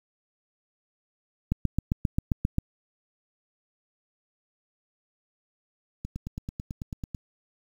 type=two click trains; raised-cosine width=5 ms; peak=-11 / -21 dBFS; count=9 / 11; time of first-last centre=1.52-2.584 / 6.05-7.148 s; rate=7.52 / 9.11 Hz; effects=8-bit